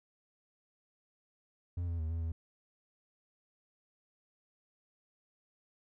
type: tone with pitch steps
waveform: triangle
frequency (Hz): 87.3 / 84.4 / 79.4 / 82.9 / 81.7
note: F2 / E2 / D#2 / E2 / E2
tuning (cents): 0 / +41 / +36 / +10 / -15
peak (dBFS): -31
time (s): 1.77-2.32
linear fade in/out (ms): 5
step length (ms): 110
effects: none